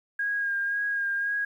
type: tone with vibrato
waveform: sine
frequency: 1627 Hz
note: G#6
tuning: 36 cents flat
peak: -25 dBFS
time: 0.19-1.45 s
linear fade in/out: 5 ms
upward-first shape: sine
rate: 1.9 Hz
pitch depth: 24 cents each way
effects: 10-bit